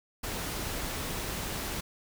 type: noise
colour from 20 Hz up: pink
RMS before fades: -35 dBFS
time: 0.23-1.81 s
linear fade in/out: 10 ms
effects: none